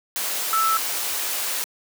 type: tone in noise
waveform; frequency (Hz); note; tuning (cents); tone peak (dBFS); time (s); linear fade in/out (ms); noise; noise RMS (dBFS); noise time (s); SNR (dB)
sine; 1318.5; E6; 0; -18; 0.53-0.77; 0; white; -26; 0.16-1.64; +5
effects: high-pass 400 Hz 12 dB/octave